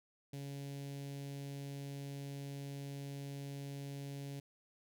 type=tone with notch filter; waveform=sawtooth; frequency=140 Hz; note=C#3; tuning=18 cents sharp; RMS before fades=-45 dBFS; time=0.33-4.4 s; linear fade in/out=5 ms; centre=1200 Hz; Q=0.56; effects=none